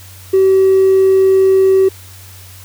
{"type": "tone with hard clipping", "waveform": "sine", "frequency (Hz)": 382.5, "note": "G4", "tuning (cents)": -42, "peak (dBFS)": -7, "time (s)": [0.33, 1.89], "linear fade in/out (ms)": 10, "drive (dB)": 1, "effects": ["added 93 Hz sine -36 dBFS peak until 2.64 s", "white hiss -39 dBFS RMS until 2.64 s"]}